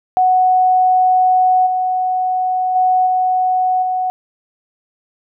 sine tone with level steps, 740 Hz, F#5, in tune, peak -9 / -14 / -10 / -12 / -15 dBFS, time 0.17-4.1 s, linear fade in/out 0 ms, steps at 1.66 / 2.75 / 3.06 / 3.82 s, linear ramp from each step 10 ms, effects none

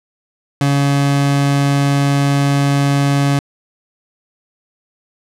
30% pulse tone, 140.8 Hz, C#3, 27 cents sharp, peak -9 dBFS, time 0.61-3.39 s, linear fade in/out 2 ms, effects low-pass 10000 Hz 12 dB/octave

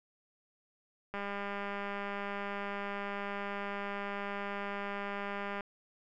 click train, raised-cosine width 0.5 ms, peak -24 dBFS, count 899, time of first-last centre 1.14-5.608 s, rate 201 Hz, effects none

